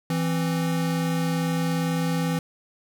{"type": "tone pair together", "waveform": "square", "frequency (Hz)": [166.44, 264.2], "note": ["E3", "C4"], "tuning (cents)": [17, 17], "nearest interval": "minor sixth", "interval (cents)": 800, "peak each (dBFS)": [-24, -30], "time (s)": [0.1, 2.39], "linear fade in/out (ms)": 2, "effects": []}